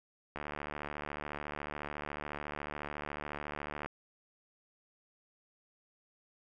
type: click train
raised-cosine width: 0.5 ms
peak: -24 dBFS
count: 260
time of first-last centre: 0.36-3.86 s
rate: 74 Hz
effects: none